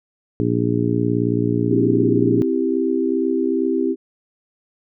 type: harmonic tone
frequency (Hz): 58.6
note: A#1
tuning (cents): +10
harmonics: 2 / 3 / 4 / 5 / 6 / 7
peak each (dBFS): -22 / -25 / -24 / -21 / -27 / -24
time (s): 0.4-2.42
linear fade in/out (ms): 0
type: chord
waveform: sine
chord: C major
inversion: none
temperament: equal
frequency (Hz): 261.6 / 329.6 / 392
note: C4 / E4 / G4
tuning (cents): 0 / 0 / 0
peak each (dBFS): -21 / -21 / -21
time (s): 1.68-3.96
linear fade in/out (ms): 50
effects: none